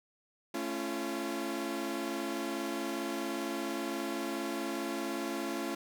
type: chord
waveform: sawtooth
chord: A augmented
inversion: none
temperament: equal with one note detuned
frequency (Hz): 220 / 277.2 / 342.2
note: A3 / C#4 / E#4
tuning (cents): 0 / 0 / -35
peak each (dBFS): -37 / -34 / -33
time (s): 0.54-5.75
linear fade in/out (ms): 5
effects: none